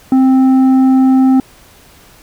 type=tone with tanh clipping; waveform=triangle; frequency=262.3 Hz; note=C4; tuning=4 cents sharp; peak=-7 dBFS; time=0.12-1.4 s; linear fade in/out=2 ms; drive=11 dB; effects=pink hiss -43 dBFS RMS until 2.22 s